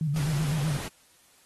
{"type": "tone with vibrato", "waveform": "sine", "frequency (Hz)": 150, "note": "D3", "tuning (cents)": 37, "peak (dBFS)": -24, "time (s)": [0.01, 0.77], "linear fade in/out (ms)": 2, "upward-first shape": "square", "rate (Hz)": 7.9, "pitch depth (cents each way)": 90}
{"type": "noise", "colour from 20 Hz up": "pink", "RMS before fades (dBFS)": -37, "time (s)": [0.16, 0.88], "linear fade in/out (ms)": 0}
{"effects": ["white hiss -60 dBFS RMS until 1.45 s", "AAC 32 kbps"]}